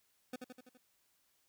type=tone with echo; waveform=25% pulse; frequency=251.7 Hz; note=B3; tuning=33 cents sharp; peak=-36 dBFS; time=0.33-0.36 s; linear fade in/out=5 ms; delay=83 ms; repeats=5; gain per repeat=-4 dB; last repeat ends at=0.775 s; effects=white hiss -75 dBFS RMS until 1.48 s